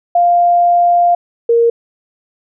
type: tone pair in turn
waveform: sine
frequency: 698.5 / 466.2 Hz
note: F5 / A#4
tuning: 0 / 0 cents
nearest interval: perfect fifth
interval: 700 cents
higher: first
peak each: -7 dBFS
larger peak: neither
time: 0.15-1.15 / 1.49-1.7 s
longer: first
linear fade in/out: 5 ms
effects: none